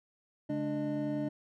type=tone cluster; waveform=triangle; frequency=141.3 / 213.4 / 294.8 / 610 Hz; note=C#3 / G#3 / D4 / D#5; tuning=+34 / +47 / +7 / -34 cents; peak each=-38 / -38 / -31 / -37 dBFS; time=0.49-1.29 s; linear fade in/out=10 ms; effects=none